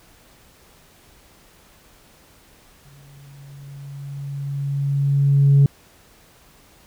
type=tone with exponential growth; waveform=sine; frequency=140 Hz; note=C#3; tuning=18 cents sharp; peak=-7 dBFS; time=2.85-5.66 s; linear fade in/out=2 ms; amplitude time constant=610 ms; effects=tanh soft clip ceiling -7 dBFS + pink hiss -52 dBFS RMS until 6.86 s